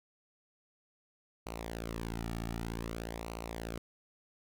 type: tone with flanger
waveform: sawtooth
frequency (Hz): 56.8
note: A#1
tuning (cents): -44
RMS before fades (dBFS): -40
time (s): 1.46-3.78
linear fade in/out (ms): 5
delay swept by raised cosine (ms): 0.58 to 1.98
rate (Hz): 0.53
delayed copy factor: -0.7
effects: none